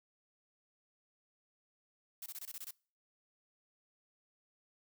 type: noise bursts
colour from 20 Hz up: blue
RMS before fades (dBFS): -45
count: 8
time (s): 2.22-2.708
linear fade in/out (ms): 2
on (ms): 40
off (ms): 24
effects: noise-tail reverb RT60 0.4 s tail -24 dB re dry